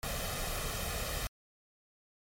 pink noise with comb filter, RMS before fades -36 dBFS, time 0.03-1.27 s, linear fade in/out 0 ms, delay 1.6 ms, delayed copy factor +0.65, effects MP3 64 kbps

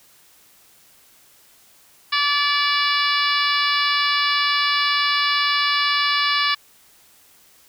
harmonic tone, 578 Hz, D5, 28 cents flat, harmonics 2 / 3 / 4 / 5 / 6 / 7 / 8 / 9, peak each -22 / -24 / -25 / -26 / -27 / -27 / -28 / -29 dBFS, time 2.12-6.55 s, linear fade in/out 10 ms, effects white hiss -53 dBFS RMS until 7.68 s

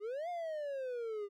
triangle exponential two-way sweep, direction up then down, 398 to 717 to 398 Hz, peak -35 dBFS, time 0-1.29 s, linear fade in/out 50 ms, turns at 0.29 s, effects none

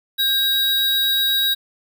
square tone pair together, 1600 / 3823 Hz, G6 / A#7, +35 / +43 cents, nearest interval octave + minor third, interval 1508 cents, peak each -28 / -17 dBFS, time 0.18-1.55 s, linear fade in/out 20 ms, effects none

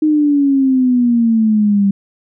sine exponential sweep, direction down, 310.7 to 196 Hz, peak -9 dBFS, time 0.02-1.91 s, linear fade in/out 5 ms, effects none

